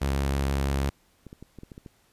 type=tone with vibrato; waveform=sawtooth; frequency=68.8 Hz; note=C#2; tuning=12 cents flat; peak=-20 dBFS; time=0.01-0.9 s; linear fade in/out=10 ms; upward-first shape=sine; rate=6.2 Hz; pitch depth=13 cents each way
type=clicks; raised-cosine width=3 ms; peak=-29 dBFS; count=8; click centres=1.267 / 1.329 / 1.426 / 1.587 / 1.634 / 1.718 / 1.779 / 1.862 s
effects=pink hiss -64 dBFS RMS until 2.12 s + resampled to 32000 Hz